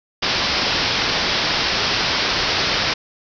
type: low-pass noise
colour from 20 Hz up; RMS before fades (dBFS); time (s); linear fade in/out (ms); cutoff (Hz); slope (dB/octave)
white; -20; 0.22-2.94; 10; 5500; 96
effects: none